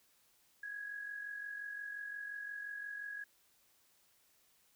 sine tone with amplitude modulation, 1661.2 Hz, G#6, in tune, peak -39 dBFS, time 0.63-3.24 s, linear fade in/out 5 ms, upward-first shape sine, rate 45.7 Hz, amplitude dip 55%, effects white hiss -71 dBFS RMS until 4.75 s

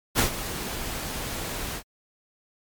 pink noise with ADSR envelope, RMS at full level -19 dBFS, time 0.15-1.83 s, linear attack 40 ms, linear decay 110 ms, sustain -13 dB, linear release 75 ms, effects MP3 96 kbps

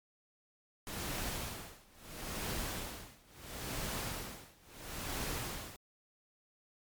pink noise with tremolo, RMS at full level -38 dBFS, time 0.87-5.76 s, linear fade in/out 0 ms, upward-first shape sine, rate 0.74 Hz, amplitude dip 95%, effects MP3 96 kbps

